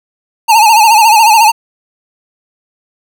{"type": "tone with vibrato", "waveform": "square", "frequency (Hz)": 880, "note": "A5", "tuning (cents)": 0, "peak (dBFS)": -4, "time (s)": [0.48, 1.52], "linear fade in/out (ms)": 20, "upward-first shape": "sine", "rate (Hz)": 14, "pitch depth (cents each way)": 94, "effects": []}